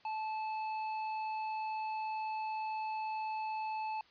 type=tone with hard clipping; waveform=triangle; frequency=871 Hz; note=A5; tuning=18 cents flat; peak=-37 dBFS; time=0.05-4.01 s; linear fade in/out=2 ms; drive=11 dB; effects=white hiss -64 dBFS RMS until 4.1 s + resampled to 11025 Hz